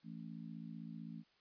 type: harmonic tone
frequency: 55.7 Hz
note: A1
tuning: 22 cents sharp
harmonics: 3 / 4 / 5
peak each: -49 / -49 / -55 dBFS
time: 0.03-1.24 s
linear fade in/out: 50 ms
effects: white hiss -73 dBFS RMS until 1.4 s + resampled to 11025 Hz